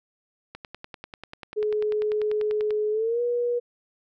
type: click train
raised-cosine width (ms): 0.3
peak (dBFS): -22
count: 23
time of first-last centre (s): 0.55-2.707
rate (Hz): 10.2
type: tone with pitch glide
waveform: sine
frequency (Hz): 424.4 to 481.9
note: G#4 to B4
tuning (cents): +38 to -43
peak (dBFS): -22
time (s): 1.56-3.6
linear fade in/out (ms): 20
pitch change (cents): +219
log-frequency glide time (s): 2.91-3.21
effects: none